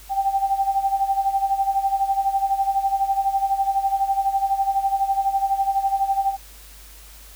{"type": "tone with tremolo", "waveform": "sine", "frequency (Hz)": 784, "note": "G5", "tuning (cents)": 0, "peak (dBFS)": -15, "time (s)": [0.09, 6.37], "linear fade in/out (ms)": 50, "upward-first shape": "sine", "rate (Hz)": 12, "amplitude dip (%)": 75, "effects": ["added 50 Hz sine -44 dBFS peak until 7.35 s", "white hiss -46 dBFS RMS until 7.35 s"]}